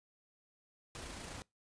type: noise with amplitude modulation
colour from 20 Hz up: pink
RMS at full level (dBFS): -45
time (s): 0.95-1.42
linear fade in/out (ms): 0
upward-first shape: sine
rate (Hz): 27.9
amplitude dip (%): 35
effects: noise-tail reverb RT60 0.2 s tail -24 dB re dry + resampled to 22050 Hz